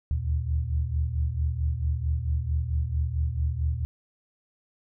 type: tone cluster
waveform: sine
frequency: 72.6 / 77.1 / 119 Hz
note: D2 / D#2 / A#2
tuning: -19 / -15 / +36 cents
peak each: -30 / -26 / -31 dBFS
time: 0.11-3.85 s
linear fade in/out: 0 ms
effects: none